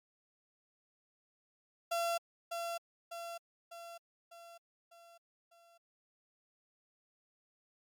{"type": "tone with echo", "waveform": "35% pulse", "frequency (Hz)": 680, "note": "F5", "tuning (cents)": -46, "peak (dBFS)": -30, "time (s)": [1.91, 2.18], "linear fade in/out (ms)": 10, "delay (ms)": 600, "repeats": 6, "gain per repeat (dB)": -5, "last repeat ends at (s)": 5.78, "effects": ["MP3 96 kbps"]}